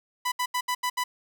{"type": "tone bursts at uneven times", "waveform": "sawtooth", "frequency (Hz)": 994, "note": "B5", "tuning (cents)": 11, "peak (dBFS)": -21, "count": 6, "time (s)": [[0.25, 0.32], [0.39, 0.46], [0.54, 0.61], [0.68, 0.75], [0.83, 0.9], [0.97, 1.04]], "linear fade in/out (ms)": 10, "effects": []}